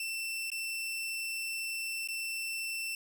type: tone with dropouts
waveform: sawtooth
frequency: 2682 Hz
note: E7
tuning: 29 cents sharp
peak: -31 dBFS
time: 0-2.95 s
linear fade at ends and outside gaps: 2 ms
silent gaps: 0.502-0.517 / 2.075-2.086 s
effects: none